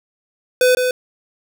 square tone with echo, 503 Hz, B4, 32 cents sharp, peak -11 dBFS, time 0.61-0.75 s, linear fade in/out 2 ms, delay 160 ms, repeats 1, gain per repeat -5 dB, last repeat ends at 0.91 s, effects none

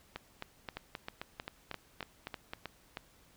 two click trains, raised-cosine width 0.3 ms, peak -23 / -23 dBFS, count 10 / 8, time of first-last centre 0.16-2.535 / 0.77-2.971 s, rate 3.79 / 3.18 Hz, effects pink hiss -64 dBFS RMS until 3.36 s

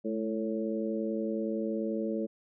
harmonic tone with a mistuned harmonic, 111.2 Hz, A2, 19 cents sharp, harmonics 2 / 3 / 4 / 5, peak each -33 / -35 / -36 / -37 dBFS, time 0.04-2.27 s, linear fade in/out 20 ms, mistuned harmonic 2, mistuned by -49 cents, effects none

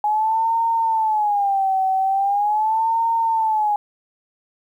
sine tone with vibrato, 835 Hz, G#5, 9 cents sharp, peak -16 dBFS, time 0.04-3.76 s, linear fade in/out 2 ms, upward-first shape sine, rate 0.41 Hz, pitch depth 160 cents each way, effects 9-bit

